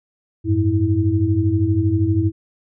sine tone cluster, 93 / 105.6 / 324.6 Hz, F#2 / G#2 / E4, +9 / +29 / -27 cents, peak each -19 dBFS, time 0.44-2.32 s, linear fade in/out 50 ms, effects none

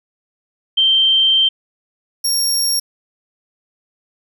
sine / 25% pulse tone pair in turn, 3136 / 5562 Hz, G7 / F8, 0 / -8 cents, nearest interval minor seventh, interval 992 cents, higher second, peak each -10 dBFS, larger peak neither, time 0.77-1.49 / 2.24-2.8 s, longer first, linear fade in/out 10 ms, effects none

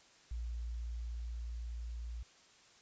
sine tone with level ramp, 58.27 Hz, A#1, in tune, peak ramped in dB -37 to -40 dBFS, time 0.31-2.23 s, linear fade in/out 5 ms, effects white hiss -63 dBFS RMS until 2.81 s + resampled to 16000 Hz

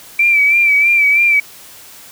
sine tone with vibrato, 2329 Hz, D7, 15 cents flat, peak -8 dBFS, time 0.19-1.4 s, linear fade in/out 5 ms, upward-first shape sine, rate 3.1 Hz, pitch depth 49 cents each way, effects white hiss -38 dBFS RMS until 2.11 s

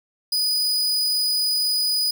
40% pulse tone, 4961 Hz, D#8, 6 cents flat, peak -18 dBFS, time 0.32-2.11 s, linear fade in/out 5 ms, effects none

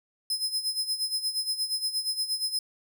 sawtooth tone with tremolo, 5100 Hz, D#8, 42 cents sharp, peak -22 dBFS, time 0.3-2.59 s, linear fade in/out 2 ms, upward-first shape sine, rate 8.5 Hz, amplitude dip 75%, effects none

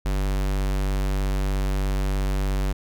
square tone, 48.42 Hz, G1, 21 cents flat, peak -22 dBFS, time 0.05-2.73 s, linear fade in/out 10 ms, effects none

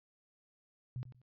sine tone with echo, 124.9 Hz, B2, 20 cents sharp, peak -37 dBFS, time 0.96-1.03 s, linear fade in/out 0 ms, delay 93 ms, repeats 2, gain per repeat -12 dB, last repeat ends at 1.216 s, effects resampled to 11025 Hz

